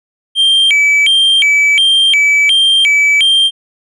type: tone with vibrato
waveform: triangle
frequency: 2700 Hz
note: E7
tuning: 41 cents sharp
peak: -5 dBFS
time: 0.35-3.51 s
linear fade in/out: 50 ms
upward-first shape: square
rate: 1.4 Hz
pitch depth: 280 cents each way
effects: resampled to 24000 Hz